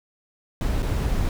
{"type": "noise with dropouts", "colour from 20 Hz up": "brown", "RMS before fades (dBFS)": -23, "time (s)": [0.61, 1.29], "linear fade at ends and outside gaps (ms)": 1, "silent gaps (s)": [0.823, 0.828], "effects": []}